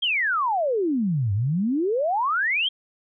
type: exponential two-way sweep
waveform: sine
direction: down then up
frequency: 3300 to 95.2 to 3300 Hz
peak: -20 dBFS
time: 0.02-2.69 s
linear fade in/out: 10 ms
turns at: 1.33 s
effects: none